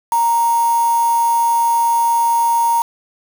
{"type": "tone with quantisation", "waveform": "sine", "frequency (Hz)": 932.3, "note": "A#5", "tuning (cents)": 0, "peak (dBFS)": -12, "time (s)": [0.12, 2.82], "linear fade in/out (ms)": 2, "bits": 4, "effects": []}